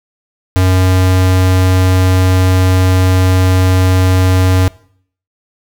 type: tone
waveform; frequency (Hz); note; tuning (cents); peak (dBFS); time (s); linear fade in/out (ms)
square; 92.7; F#2; +4; -8; 0.56-4.68; 0
effects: noise-tail reverb RT60 0.6 s tail -22 dB re dry